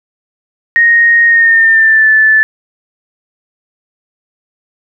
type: tone with pitch glide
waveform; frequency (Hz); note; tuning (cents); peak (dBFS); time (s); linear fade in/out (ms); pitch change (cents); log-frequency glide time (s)
sine; 1864.7 to 1749.9; A#6 to A6; 0 to -10; -4; 0.76-2.43; 0; -110; 1.26-2.09
effects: none